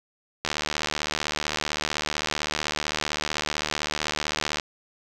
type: click train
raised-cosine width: 0.2 ms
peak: -8 dBFS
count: 315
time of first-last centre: 0.45-4.598 s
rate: 75.7 Hz
effects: none